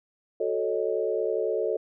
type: chord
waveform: sine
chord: D# half-diminished seventh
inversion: first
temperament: equal with one note detuned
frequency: 370 / 440 / 554.4 / 626.6 Hz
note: F#4 / A4 / C#5 / D#5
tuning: 0 / 0 / 0 / +12 cents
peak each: -31 / -27 / -31 / -32 dBFS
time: 0.4-1.77 s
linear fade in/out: 5 ms
effects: none